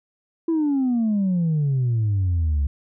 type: exponential sweep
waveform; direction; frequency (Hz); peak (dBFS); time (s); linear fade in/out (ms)
sine; down; 336.3 to 68.4; -16; 0.48-2.67; 5
effects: tanh soft clip ceiling -16 dBFS